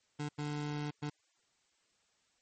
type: tone bursts at uneven times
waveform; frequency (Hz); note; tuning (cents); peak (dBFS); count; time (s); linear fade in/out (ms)
25% pulse; 147.8; D3; +11; -32; 3; 0.19-0.29 / 0.38-0.91 / 1.02-1.1; 10
effects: white hiss -74 dBFS RMS until 2.41 s + MP3 32 kbps